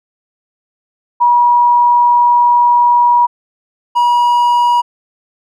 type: tone pair in turn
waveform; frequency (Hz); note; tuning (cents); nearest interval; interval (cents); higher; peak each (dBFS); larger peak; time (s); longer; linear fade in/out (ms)
sine / triangle; 963 / 963; B5 / B5; -44 / -44; unison; 0; neither; -6; neither; 1.2-3.27 / 3.95-4.82; first; 20
effects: none